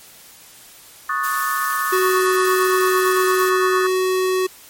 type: chord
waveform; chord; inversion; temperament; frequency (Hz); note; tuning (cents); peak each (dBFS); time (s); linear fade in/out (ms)
sine; D# half-diminished seventh; third; equal; 1108.7 / 1244.5 / 1480 / 1760; C#6 / D#6 / F#6 / A6; 0 / 0 / 0 / 0; -23 / -23 / -28 / -25; 1.09-3.87; 5
type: noise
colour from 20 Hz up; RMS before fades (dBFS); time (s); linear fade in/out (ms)
blue; -28; 1.23-3.5; 10
type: tone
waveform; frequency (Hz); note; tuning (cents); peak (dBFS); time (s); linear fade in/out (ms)
square; 372.5; F#4; +12; -17; 1.92-4.47; 10
effects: white hiss -44 dBFS RMS until 4.69 s + MP3 64 kbps